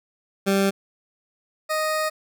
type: tone pair in turn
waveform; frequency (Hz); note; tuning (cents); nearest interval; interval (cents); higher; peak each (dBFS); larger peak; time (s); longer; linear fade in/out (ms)
20% pulse; 196 / 622.3; G3 / D#5; 0 / 0; octave + minor sixth; 2000; second; -13 / -17; first; 0.46-0.71 / 1.69-2.1; second; 20
effects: none